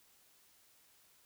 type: silence
effects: white hiss -67 dBFS RMS until 1.25 s